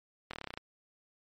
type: slowing click train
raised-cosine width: 0.3 ms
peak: -23 dBFS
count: 10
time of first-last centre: 0.31-0.575 s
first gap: 24 ms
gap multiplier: 1.05
effects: MP3 64 kbps